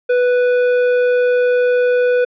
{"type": "tone with tanh clipping", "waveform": "sine", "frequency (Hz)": 493.9, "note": "B4", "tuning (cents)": 0, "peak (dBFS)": -13, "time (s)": [0.09, 2.25], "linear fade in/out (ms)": 10, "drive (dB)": 12, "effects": ["low-pass 3000 Hz 12 dB/octave"]}